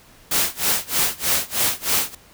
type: noise with tremolo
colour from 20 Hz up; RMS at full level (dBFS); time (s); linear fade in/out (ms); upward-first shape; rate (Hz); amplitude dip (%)
white; -18; 0.31-2.15; 5; sine; 3.2; 95
effects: pink hiss -50 dBFS RMS until 2.33 s